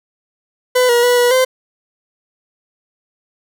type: tone with pitch steps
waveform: 40% pulse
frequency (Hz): 502 / 478 / 489.5 / 486 / 516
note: B4 / A#4 / B4 / B4 / C5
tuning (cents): +28 / +43 / -15 / -28 / -24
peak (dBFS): -9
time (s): 0.75-1.45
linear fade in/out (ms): 10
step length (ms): 140
effects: none